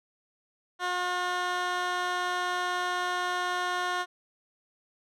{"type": "tone with band-pass filter", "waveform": "15% pulse", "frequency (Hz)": 359.2, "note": "F4", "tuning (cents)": 49, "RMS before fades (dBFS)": -30, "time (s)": [0.79, 4.06], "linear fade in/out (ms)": 50, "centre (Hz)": 1800, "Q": 0.69, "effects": []}